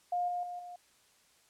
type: tone with level steps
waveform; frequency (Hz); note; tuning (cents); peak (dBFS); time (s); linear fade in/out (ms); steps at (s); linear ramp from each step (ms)
sine; 710; F5; +28; -29 / -32 / -38 / -43; 0.12-0.76; 5; 0.28 / 0.43 / 0.59; 2
effects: white hiss -66 dBFS RMS until 1.49 s + low-pass 10000 Hz 12 dB/octave